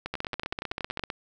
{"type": "two click trains", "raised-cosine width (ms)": 0.3, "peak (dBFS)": [-16, -15], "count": [11, 16], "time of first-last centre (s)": [[0.06, 0.995], [0.14, 1.102]], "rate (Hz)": [10.7, 15.6], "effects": []}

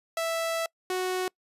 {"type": "tone pair in turn", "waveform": "sawtooth", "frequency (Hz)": [659.3, 369.1], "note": ["E5", "F#4"], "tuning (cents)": [0, -4], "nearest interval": "minor seventh", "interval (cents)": 1004, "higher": "first", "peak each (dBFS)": [-23, -23], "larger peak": "neither", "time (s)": [[0.17, 0.66], [0.9, 1.28]], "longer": "first", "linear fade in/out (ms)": 2, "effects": ["noise-tail reverb RT60 0.1 s tail -26 dB re dry", "resampled to 32000 Hz"]}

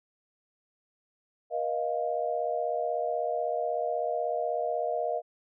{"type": "chord", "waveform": "sine", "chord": "Bb suspended fourth", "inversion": "none", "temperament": "equal with one note detuned", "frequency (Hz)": [477.9, 622.3, 698.5], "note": ["Bb4", "Eb5", "F5"], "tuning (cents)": [43, 0, 0], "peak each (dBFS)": [-33, -31, -31], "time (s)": [1.5, 5.22], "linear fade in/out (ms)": 50, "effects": []}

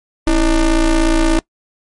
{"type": "ring-modulated tone", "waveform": "square", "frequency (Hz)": 148.6, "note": "D3", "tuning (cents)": 21, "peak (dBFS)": -8, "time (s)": [0.27, 1.39], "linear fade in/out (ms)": 0, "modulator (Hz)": 177, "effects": ["noise-tail reverb RT60 0.1 s tail -23 dB re dry", "MP3 48 kbps"]}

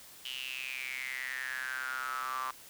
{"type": "tone with high-pass filter sweep", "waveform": "sawtooth", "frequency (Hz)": 129.7, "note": "C3", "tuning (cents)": -15, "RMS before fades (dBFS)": -38, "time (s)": [0.25, 2.51], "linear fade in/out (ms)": 5, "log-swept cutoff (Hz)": [3000, 1100], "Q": 10, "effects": ["white hiss -53 dBFS RMS until 2.69 s"]}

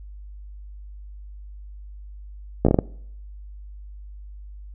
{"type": "slowing click train", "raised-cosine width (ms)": 2, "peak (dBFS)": -3, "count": 6, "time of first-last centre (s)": [2.65, 2.788], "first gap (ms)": 15, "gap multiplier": 1.31, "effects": ["noise-tail reverb RT60 0.7 s tail -23 dB re dry", "added 50 Hz sine -37 dBFS peak until 4.74 s"]}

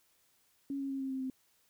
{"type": "tone with pitch steps", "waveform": "sine", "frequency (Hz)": [277.2, 273.9, 270.6, 267.3, 264.1, 260.9], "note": ["C#4", "C#4", "C#4", "C4", "C4", "C4"], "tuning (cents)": [0, -21, -42, 37, 16, -5], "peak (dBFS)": -34, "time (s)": [0.7, 1.3], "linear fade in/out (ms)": 2, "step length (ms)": 100, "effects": ["white hiss -71 dBFS RMS until 1.69 s"]}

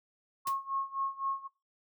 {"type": "tone with tremolo", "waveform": "sine", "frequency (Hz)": 1088, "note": "C#6", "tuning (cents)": -33, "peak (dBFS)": -29, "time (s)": [0.45, 1.48], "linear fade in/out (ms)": 20, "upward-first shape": "sine", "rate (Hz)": 3.9, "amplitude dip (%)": 90}
{"type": "noise with exponential decay", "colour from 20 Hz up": "white", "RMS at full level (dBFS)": -36, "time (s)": [0.47, 0.57], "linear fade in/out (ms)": 2, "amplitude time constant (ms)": 20}
{"effects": ["noise-tail reverb RT60 0.3 s tail -20 dB re dry"]}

